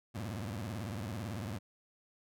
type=tone with vibrato; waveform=25% pulse; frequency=104.7 Hz; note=G#2; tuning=15 cents sharp; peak=-34 dBFS; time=0.14-1.59 s; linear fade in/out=20 ms; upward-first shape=sine; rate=18 Hz; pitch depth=270 cents each way; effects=none

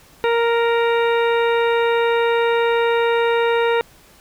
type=harmonic tone; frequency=466.2 Hz; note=A#4; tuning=in tune; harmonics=1 / 2 / 3 / 4 / 5 / 6 / 8; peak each=-16 / -22 / -26 / -28 / -30 / -32 / -34 dBFS; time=0.24-3.81 s; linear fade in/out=0 ms; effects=pink hiss -49 dBFS RMS until 4.2 s

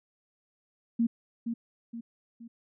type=tone with echo; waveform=sine; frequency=232.1 Hz; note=A#3; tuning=7 cents flat; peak=-22 dBFS; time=0.99-1.07 s; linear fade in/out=10 ms; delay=470 ms; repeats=3; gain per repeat=-7 dB; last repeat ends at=2.48 s; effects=none

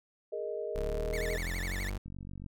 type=chord; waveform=sine; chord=Ab suspended second; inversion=none; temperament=equal; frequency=415.3 / 466.2 / 622.3 Hz; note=Ab4 / Bb4 / Eb5; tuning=0 / 0 / 0 cents; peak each=-38 dBFS; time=0.32-1.37 s; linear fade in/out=10 ms
type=linear sweep; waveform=35% pulse; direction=up; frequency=34.87 to 49 Hz; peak=-32 dBFS; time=0.75-1.98 s; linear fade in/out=10 ms
type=tone with vibrato; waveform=40% pulse; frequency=1975.5 Hz; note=B6; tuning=in tune; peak=-37 dBFS; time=1.13-1.9 s; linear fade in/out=5 ms; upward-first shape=sine; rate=12 Hz; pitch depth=240 cents each way
type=click train; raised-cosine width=5 ms; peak=-32 dBFS; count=20; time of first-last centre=2.06-2.463 s; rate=47.2 Hz
effects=none

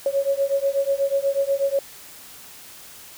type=beating tone pair; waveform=sine; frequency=549 / 557.2 Hz; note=C#5 / C#5; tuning=-17 / +9 cents; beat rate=8.2 Hz; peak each=-22 / -22 dBFS; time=0.06-1.79 s; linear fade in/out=2 ms; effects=white hiss -43 dBFS RMS until 3.17 s

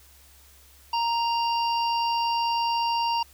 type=harmonic tone with a mistuned harmonic; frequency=932.3 Hz; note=A#5; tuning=in tune; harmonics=1 / 3 / 5 / 6; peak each=-23 / -32 / -34 / -40 dBFS; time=0.93-3.23 s; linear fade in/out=5 ms; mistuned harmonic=6; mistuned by=-15 cents; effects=added 68 Hz sine -55 dBFS peak until 3.33 s + white hiss -55 dBFS RMS until 3.33 s

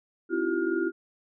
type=tone cluster; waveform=sine; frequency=261.1 / 316.6 / 337.1 / 381.6 / 1421 Hz; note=C4 / D#4 / E4 / G4 / F6; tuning=-3 / +30 / +39 / -47 / +30 cents; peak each=-35 / -34 / -27 / -30 / -34 dBFS; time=0.29-0.92 s; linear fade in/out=50 ms; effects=none

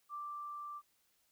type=tone with level ramp; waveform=sine; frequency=1176 Hz; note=D6; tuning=2 cents sharp; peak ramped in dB=-40 to -43 dBFS; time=0.09-0.82 s; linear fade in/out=50 ms; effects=white hiss -75 dBFS RMS until 1.31 s

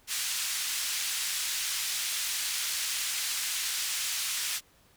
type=band-pass noise; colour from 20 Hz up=white; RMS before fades=-32 dBFS; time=0.07-4.61 s; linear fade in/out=50 ms; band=1900 to 8700 Hz; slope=12 dB/octave; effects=pink hiss -62 dBFS RMS until 4.96 s

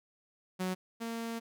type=tone pair in turn; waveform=sawtooth; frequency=185 / 229.6 Hz; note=F#3 / A#3; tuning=0 / -26 cents; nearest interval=major third; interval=374 cents; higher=second; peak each=-28 / -32 dBFS; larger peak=first; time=0.59-0.75 / 1-1.4 s; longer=second; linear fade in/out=20 ms; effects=none

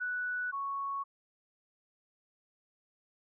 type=tone pair in turn; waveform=sine; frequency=1480 / 1108.7 Hz; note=F#6 / C#6; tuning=0 / 0 cents; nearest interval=perfect fourth; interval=500 cents; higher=first; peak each=-32 / -33 dBFS; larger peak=first; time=0-0.52 / 0.52-1.04 s; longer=neither; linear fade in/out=20 ms; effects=none

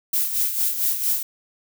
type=noise with tremolo; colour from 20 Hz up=violet; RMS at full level=-20 dBFS; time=0.13-1.23 s; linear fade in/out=5 ms; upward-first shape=sine; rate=4.4 Hz; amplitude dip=60%; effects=none

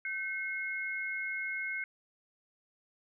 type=tone pair together; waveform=sine; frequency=1537 / 2164 Hz; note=G6 / C#7; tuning=-35 / -42 cents; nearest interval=tritone; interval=593 cents; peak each=-38 / -35 dBFS; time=0.05-1.84 s; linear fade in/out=2 ms; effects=none

